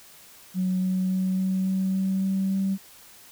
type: tone with pitch steps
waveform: sine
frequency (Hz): 185 / 186.18 / 187.37 / 188.56 / 189.76 / 190.97 / 192.19 / 193.41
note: F#3 / F#3 / F#3 / F#3 / F#3 / G3 / G3 / G3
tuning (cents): 0 / +11 / +22 / +33 / +44 / -45 / -34 / -23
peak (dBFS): -21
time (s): 0.54-2.78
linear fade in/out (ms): 50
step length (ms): 280
effects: tanh soft clip ceiling -17 dBFS + white hiss -50 dBFS RMS until 3.31 s